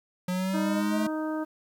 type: linear sweep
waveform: square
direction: up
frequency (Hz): 180 to 217.1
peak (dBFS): -27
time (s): 0.28-1.07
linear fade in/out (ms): 5
type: harmonic tone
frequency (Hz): 311.3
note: D#4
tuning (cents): +1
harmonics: 1 / 2 / 3 / 4 / 5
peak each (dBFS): -29 / -35 / -39 / -41 / -43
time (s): 0.53-1.45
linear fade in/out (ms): 20
effects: 10-bit